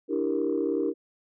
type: chord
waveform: sine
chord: E half-diminished seventh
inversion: third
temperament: equal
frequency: 293.7 / 329.6 / 392 / 466.2 Hz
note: D4 / E4 / G4 / Bb4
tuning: 0 / 0 / 0 / 0 cents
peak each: -29 dBFS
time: 0.08-0.94 s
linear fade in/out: 50 ms
effects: tanh soft clip ceiling -16 dBFS